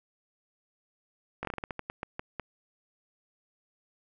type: slowing click train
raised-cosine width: 0.5 ms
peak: -19 dBFS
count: 13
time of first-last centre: 1.43-2.397 s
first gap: 19 ms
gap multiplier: 1.24
effects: none